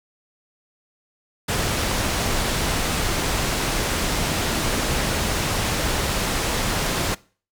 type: low-pass noise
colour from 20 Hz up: pink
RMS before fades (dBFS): -23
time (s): 1.48-7.15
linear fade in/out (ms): 10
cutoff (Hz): 10000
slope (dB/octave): 12
effects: noise-tail reverb RT60 0.4 s tail -22 dB re dry